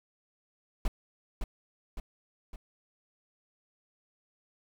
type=noise with echo; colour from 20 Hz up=brown; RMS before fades=-27 dBFS; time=0.85-0.88 s; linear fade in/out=2 ms; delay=560 ms; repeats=3; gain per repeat=-5 dB; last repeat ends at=2.56 s; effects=none